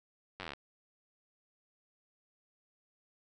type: slowing click train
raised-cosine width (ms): 0.3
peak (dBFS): -25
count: 12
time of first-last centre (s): 0.4-0.535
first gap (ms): 10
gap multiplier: 1.04
effects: none